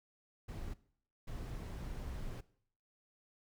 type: noise bursts at uneven times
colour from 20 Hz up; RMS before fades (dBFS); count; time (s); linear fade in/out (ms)
brown; -43; 2; 0.48-0.74 / 1.27-2.41; 10
effects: noise-tail reverb RT60 0.6 s tail -19 dB re dry